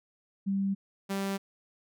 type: tone pair in turn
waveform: sine / sawtooth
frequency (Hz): 196 / 196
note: G3 / G3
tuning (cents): 0 / 0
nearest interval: unison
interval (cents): 0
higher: neither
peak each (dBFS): -26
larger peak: neither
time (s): 0.46-0.75 / 1.09-1.38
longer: neither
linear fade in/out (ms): 20
effects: none